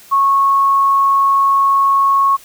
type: tone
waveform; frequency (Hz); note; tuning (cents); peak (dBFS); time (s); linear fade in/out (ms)
sine; 1100; C#6; -14; -9; 0.11-2.37; 20
effects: white hiss -42 dBFS RMS until 2.44 s